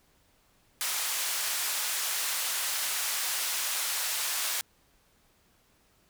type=band-pass noise; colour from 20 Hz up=white; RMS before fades=-31 dBFS; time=0.81-4.61 s; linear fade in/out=0 ms; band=840 to 13000 Hz; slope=12 dB/octave; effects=pink hiss -66 dBFS RMS until 6.09 s